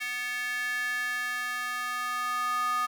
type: tone with high-pass filter sweep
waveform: square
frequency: 246.9 Hz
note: B3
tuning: in tune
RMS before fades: -31 dBFS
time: 0-2.87 s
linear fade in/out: 20 ms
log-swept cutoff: 2000 to 1200 Hz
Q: 5.6
effects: none